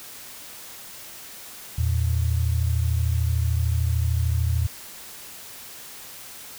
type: tone pair together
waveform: sine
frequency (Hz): 81.4 / 114.79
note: E2 / A#2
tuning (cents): -21 / -26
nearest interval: tritone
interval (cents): 595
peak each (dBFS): -21 / -24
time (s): 1.78-4.67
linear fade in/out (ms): 5
effects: white hiss -41 dBFS RMS until 6.58 s